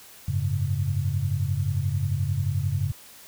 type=chord; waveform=sine; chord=F# suspended second; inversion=none; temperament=equal; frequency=92.5 / 103.83 / 138.59 Hz; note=F#2 / G#2 / C#3; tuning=0 / 0 / 0 cents; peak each=-27 dBFS; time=0.28-2.92 s; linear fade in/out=5 ms; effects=white hiss -48 dBFS RMS until 3.27 s